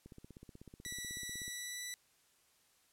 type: click train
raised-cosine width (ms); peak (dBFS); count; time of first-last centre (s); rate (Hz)
3; -39; 24; 0.06-1.48; 16.2
type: tone with pitch glide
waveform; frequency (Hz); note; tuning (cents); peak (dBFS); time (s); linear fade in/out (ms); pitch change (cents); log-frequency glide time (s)
10% pulse; 1955 to 1970.9; B6 to B6; -18 to -4; -32; 0.85-1.94; 0; +14; 1.5-1.83
effects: white hiss -71 dBFS RMS until 2.92 s + low-pass 12000 Hz 12 dB/octave